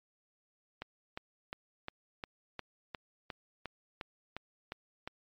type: click train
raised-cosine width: 0.3 ms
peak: -23 dBFS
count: 13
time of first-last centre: 0.82-5.075 s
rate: 2.82 Hz
effects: low-pass 5000 Hz 12 dB/octave + MP3 64 kbps